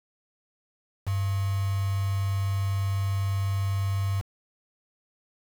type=tone with quantisation; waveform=sine; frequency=98 Hz; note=G2; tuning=in tune; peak=-24 dBFS; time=1.06-4.22 s; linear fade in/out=20 ms; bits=6; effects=none

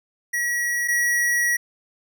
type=tone pair in turn; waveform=square; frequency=1919 / 1919 Hz; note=A#6 / A#6; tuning=+50 / +50 cents; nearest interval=unison; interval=0 cents; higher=neither; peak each=-22 / -19 dBFS; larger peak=second; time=0.33-0.88 / 0.88-1.57 s; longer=second; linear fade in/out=10 ms; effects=none

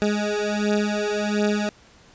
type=beating tone pair; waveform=20% pulse; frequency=207.7 / 209.1 Hz; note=G#3 / G#3; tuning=0 / +12 cents; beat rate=1.4 Hz; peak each=-19 dBFS; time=0.02-1.69 s; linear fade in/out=0 ms; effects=pink hiss -52 dBFS RMS until 2.14 s + resampled to 16000 Hz

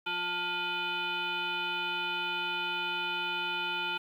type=tone with frequency modulation; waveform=sine; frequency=1944 Hz; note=B6; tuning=28 cents flat; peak=-30 dBFS; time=0.06-3.98 s; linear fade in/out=10 ms; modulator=530 Hz; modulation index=2.5; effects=10-bit

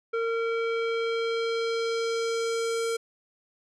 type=tone with low-pass filter sweep; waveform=square; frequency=458.2 Hz; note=A#4; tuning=30 cents flat; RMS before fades=-28 dBFS; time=0.13-2.97 s; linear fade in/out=10 ms; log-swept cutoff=1800 to 9200 Hz; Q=1.5; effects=none

